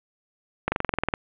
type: slowing click train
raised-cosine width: 0.5 ms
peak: -8 dBFS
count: 11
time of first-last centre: 0.68-1.139 s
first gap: 40 ms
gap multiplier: 1.03
effects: resampled to 8000 Hz + 7-bit